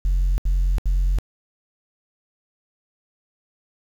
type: tone bursts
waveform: sine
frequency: 44.61 Hz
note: F1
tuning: 38 cents sharp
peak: -14 dBFS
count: 3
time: 0.05-1.186 s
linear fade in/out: 0 ms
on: 330 ms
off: 73 ms
effects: tanh soft clip ceiling -15 dBFS + 8-bit